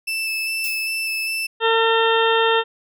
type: tone with vibrato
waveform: 35% pulse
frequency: 2637 Hz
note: E7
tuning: in tune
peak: -20 dBFS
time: 0.07-1.47 s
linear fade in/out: 10 ms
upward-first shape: square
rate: 2.5 Hz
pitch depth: 10 cents each way
type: noise with exponential decay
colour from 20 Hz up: violet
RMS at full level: -26 dBFS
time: 0.64-0.96 s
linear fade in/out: 1 ms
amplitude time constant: 69 ms
type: harmonic tone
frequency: 453.1 Hz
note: A#4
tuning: 49 cents flat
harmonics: 1 / 2 / 3 / 4 / 6 / 7 / 8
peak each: -18 / -21 / -23 / -24 / -26 / -26 / -27 dBFS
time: 1.6-2.64 s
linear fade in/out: 50 ms
effects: none